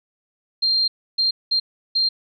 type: tone bursts at uneven times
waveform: sine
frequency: 4186 Hz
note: C8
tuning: in tune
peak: -16 dBFS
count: 4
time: 0.62-0.88 / 1.18-1.31 / 1.51-1.6 / 1.95-2.09 s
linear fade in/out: 10 ms
effects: none